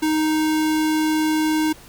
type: tone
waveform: square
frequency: 311.1 Hz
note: D#4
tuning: in tune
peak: -18 dBFS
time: 0.02-1.73 s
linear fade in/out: 10 ms
effects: pink hiss -45 dBFS RMS until 1.88 s